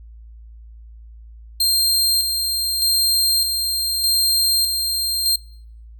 sawtooth tone with tremolo, 4186 Hz, C8, in tune, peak -12 dBFS, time 1.6-5.36 s, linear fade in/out 5 ms, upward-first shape square, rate 0.82 Hz, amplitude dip 40%, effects noise-tail reverb RT60 0.7 s tail -25 dB re dry + added 56 Hz sine -38 dBFS peak until 5.99 s

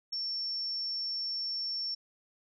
sine tone, 5440 Hz, F8, 46 cents flat, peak -32 dBFS, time 0.12-1.95 s, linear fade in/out 10 ms, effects none

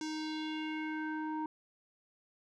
square tone with low-pass filter sweep, 311 Hz, D#4, 1 cent flat, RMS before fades -38 dBFS, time 0.01-1.46 s, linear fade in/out 2 ms, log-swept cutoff 6100 to 970 Hz, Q 2.9, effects none

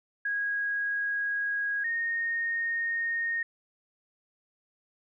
sine tone pair in turn, 1647 / 1848.7 Hz, G#6 / A#6, -15 / -15 cents, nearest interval major second, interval 200 cents, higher second, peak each -27 dBFS, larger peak neither, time 0.25-1.84 / 1.84-3.43 s, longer neither, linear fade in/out 5 ms, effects none

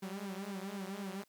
sawtooth tone with flanger, 196 Hz, G3, in tune, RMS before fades -42 dBFS, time 0.02-1.24 s, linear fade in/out 10 ms, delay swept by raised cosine 1.5 to 7.1 ms, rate 3.9 Hz, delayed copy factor -1, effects white hiss -74 dBFS RMS until 1.28 s

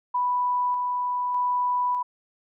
sine tone with tremolo, 987.8 Hz, B5, in tune, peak -21 dBFS, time 0.14-2.03 s, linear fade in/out 10 ms, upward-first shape square, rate 0.83 Hz, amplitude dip 25%, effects none

